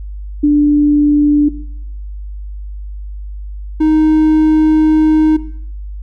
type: tone pair in turn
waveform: sine / triangle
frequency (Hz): 293.7 / 311.2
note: D4 / D#4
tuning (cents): 0 / 0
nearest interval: minor second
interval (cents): 100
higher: second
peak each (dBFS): -6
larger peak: neither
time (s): 0.43-1.49 / 3.8-5.37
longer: second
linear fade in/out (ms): 10
effects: noise-tail reverb RT60 0.7 s tail -17 dB re dry + added 50 Hz sine -23 dBFS peak until 6.02 s